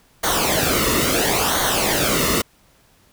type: noise with flanger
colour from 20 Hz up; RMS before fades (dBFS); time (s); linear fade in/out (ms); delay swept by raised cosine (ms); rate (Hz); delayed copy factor
pink; -19; 0.23-2.42; 10; 0.39 to 1.27; 0.73; -0.7
effects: pink hiss -56 dBFS RMS until 3.12 s